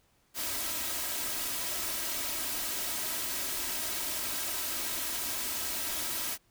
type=noise with comb filter; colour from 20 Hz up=white; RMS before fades=-34 dBFS; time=0.34-6.38 s; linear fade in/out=50 ms; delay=3.1 ms; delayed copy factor=+0.55; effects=pink hiss -69 dBFS RMS until 6.5 s